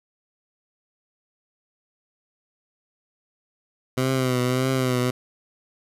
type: tone with vibrato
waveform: 15% pulse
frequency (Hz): 128.2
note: C3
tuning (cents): -35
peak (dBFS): -14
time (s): 3.97-5.11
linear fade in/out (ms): 10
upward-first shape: triangle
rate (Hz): 1.7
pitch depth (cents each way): 62
effects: resampled to 32000 Hz